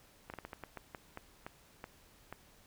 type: slowing click train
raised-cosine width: 0.5 ms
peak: -28 dBFS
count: 12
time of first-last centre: 0.3-2.326 s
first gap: 38 ms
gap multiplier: 1.29
effects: pink hiss -63 dBFS RMS until 2.66 s